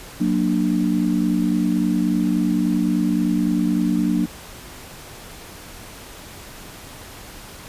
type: tone cluster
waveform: sine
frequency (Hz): 183.4 / 233.2 / 296.8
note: F#3 / A#3 / D4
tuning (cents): -15 / +1 / +18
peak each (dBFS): -21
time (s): 0.2-4.26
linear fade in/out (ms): 10
effects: pink hiss -39 dBFS RMS until 7.68 s + resampled to 32000 Hz